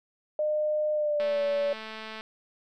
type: tone with pitch glide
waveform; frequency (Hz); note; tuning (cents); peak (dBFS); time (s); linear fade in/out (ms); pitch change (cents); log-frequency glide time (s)
sine; 607 to 572.9; D#5 to D5; -43 to -43; -24; 0.39-1.73; 2; -100; 0.93-1.43
type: click train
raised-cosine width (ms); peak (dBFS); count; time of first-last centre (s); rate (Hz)
0.3; -24; 222; 1.2-2.209; 219
effects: none